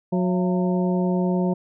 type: harmonic tone with a mistuned harmonic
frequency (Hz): 182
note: F#3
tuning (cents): -28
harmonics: 1 / 2 / 3 / 4 / 5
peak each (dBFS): -20 / -26 / -30 / -32 / -34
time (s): 0.12-1.54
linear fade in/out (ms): 10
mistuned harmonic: 4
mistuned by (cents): -120
effects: none